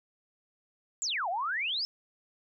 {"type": "exponential two-way sweep", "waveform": "sine", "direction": "down then up", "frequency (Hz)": [7770, 659.3, 5320], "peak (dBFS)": -29, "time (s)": [1.02, 1.85], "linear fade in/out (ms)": 0, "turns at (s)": 1.29, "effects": []}